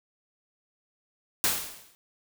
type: noise with exponential decay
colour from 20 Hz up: white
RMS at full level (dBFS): -22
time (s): 1.44-1.95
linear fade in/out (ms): 0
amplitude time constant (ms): 110
effects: none